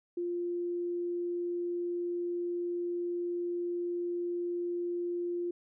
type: tone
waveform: sine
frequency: 349.2 Hz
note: F4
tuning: in tune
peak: -31 dBFS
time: 0.17-5.51 s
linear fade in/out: 5 ms
effects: none